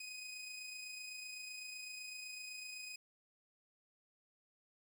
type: tone with amplitude modulation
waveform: 20% pulse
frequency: 2502 Hz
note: D#7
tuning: 9 cents sharp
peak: -40 dBFS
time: 0-2.96 s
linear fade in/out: 5 ms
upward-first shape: sine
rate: 27.9 Hz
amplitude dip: 35%
effects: 11-bit